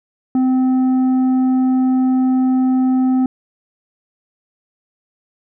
sine tone with tanh clipping, 258 Hz, C4, 24 cents flat, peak -13 dBFS, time 0.35-3.26 s, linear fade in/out 2 ms, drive 6 dB, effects none

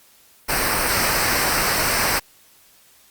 pink noise with comb filter, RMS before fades -20 dBFS, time 0.48-2.2 s, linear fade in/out 20 ms, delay 0.29 ms, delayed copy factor -0.65, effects white hiss -53 dBFS RMS until 3.1 s + Opus 48 kbps

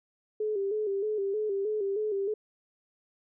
sine tone with vibrato, 410.6 Hz, G#4, 20 cents flat, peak -27 dBFS, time 0.4-2.34 s, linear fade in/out 5 ms, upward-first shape square, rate 3.2 Hz, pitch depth 71 cents each way, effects none

